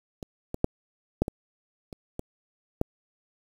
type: clicks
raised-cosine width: 2 ms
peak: -23 / -18 / -7 / -8 / -17 / -26 / -19 / -10 dBFS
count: 8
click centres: 0.228 / 0.544 / 0.644 / 1.22 / 1.281 / 1.928 / 2.194 / 2.814 s
effects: 7-bit